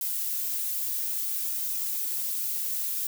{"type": "noise with flanger", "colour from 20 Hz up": "violet", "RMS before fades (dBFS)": -30, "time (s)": [0.01, 3.07], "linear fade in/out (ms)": 2, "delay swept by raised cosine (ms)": [1.9, 4.8], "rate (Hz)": 0.61, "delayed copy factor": 0.55, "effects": []}